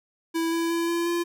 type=tone with pitch steps; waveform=square; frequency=329.6 / 333 / 336.5 / 340 / 343.6 Hz; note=E4 / E4 / E4 / F4 / F4; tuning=0 / +18 / +36 / -46 / -28 cents; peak=-24 dBFS; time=0.34-1.24 s; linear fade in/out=20 ms; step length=180 ms; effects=none